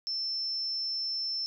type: tone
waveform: sine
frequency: 5330 Hz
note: E8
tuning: 18 cents sharp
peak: -30 dBFS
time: 0.07-1.46 s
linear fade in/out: 0 ms
effects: none